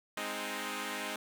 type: chord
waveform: 5% pulse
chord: Ab major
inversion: none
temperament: equal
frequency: 207.7 / 261.6 / 311.1 Hz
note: Ab3 / C4 / Eb4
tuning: 0 / 0 / 0 cents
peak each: -29 dBFS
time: 0.17-1.16 s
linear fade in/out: 2 ms
effects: none